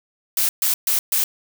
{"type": "noise bursts", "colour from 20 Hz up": "blue", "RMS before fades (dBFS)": -19, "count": 4, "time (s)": [0.37, 1.24], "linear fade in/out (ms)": 2, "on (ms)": 120, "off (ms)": 130, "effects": []}